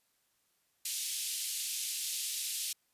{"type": "band-pass noise", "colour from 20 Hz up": "white", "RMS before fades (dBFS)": -37, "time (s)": [0.85, 2.73], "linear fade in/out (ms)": 5, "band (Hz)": [2800, 12000], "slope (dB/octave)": 24, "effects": ["white hiss -75 dBFS RMS until 2.93 s", "resampled to 32000 Hz"]}